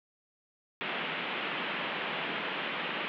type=band-pass noise; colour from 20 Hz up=white; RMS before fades=-35 dBFS; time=0.81-3.08 s; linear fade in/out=0 ms; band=150 to 3200 Hz; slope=48 dB/octave; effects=none